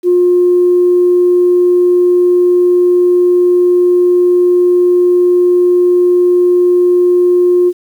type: tone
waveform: sine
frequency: 356.2 Hz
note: F4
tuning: 34 cents sharp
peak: -5 dBFS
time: 0.03-7.73 s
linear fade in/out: 50 ms
effects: tanh soft clip ceiling -1 dBFS + 7-bit